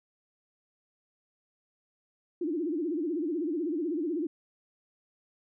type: tone with vibrato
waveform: sine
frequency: 321.7 Hz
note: E4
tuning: 42 cents flat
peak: -28 dBFS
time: 2.41-4.27 s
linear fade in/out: 5 ms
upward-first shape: sine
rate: 16 Hz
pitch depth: 190 cents each way
effects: none